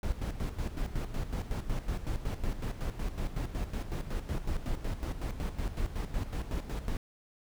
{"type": "noise with tremolo", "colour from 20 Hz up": "brown", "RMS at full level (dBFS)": -32, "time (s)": [0.03, 6.97], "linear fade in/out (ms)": 2, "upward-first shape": "square", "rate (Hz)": 5.4, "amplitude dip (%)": 65, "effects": []}